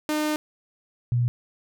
sawtooth / sine tone pair in turn, 304.1 / 120.99 Hz, D#4 / B2, -40 / -35 cents, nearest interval octave + major third, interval 1595 cents, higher first, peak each -19 dBFS, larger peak neither, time 0.09-0.36 / 1.12-1.28 s, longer first, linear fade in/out 0 ms, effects none

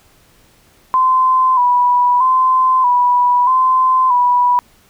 sine tone with vibrato, 1006 Hz, B5, 32 cents sharp, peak -9 dBFS, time 0.94-4.59 s, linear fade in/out 0 ms, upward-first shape square, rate 0.79 Hz, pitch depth 44 cents each way, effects pink hiss -51 dBFS RMS until 4.89 s

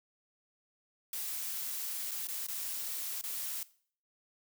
blue noise with dropouts, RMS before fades -38 dBFS, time 1.13-3.63 s, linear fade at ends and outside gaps 2 ms, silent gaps 2.111-2.115 / 2.272-2.285 / 2.467-2.484 / 3.213-3.238 s, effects noise-tail reverb RT60 0.5 s tail -19 dB re dry

